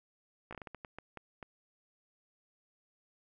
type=slowing click train; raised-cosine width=0.5 ms; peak=-29 dBFS; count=11; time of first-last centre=0.51-1.428 s; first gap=16 ms; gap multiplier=1.36; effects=none